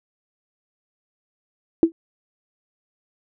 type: tone with exponential decay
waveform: sine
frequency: 329.6 Hz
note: E4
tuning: in tune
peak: -6 dBFS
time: 1.83-1.92 s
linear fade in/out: 1 ms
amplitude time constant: 18 ms
effects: none